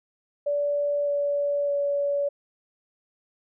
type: tone with pitch steps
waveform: sine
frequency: 578 / 573.7 / 569.4 Hz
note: D5 / D5 / C#5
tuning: -28 / -41 / +46 cents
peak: -22 dBFS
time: 0.46-2.29 s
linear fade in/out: 10 ms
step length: 610 ms
effects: none